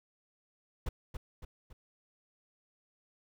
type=noise with echo; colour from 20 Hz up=brown; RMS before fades=-33 dBFS; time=0.86-0.89 s; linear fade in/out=5 ms; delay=280 ms; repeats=3; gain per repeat=-6 dB; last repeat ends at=1.73 s; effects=none